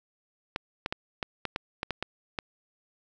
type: clicks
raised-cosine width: 0.3 ms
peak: -14 dBFS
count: 10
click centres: 0.561 / 0.861 / 0.925 / 1.228 / 1.453 / 1.561 / 1.831 / 1.907 / 2.026 / 2.388 s
effects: none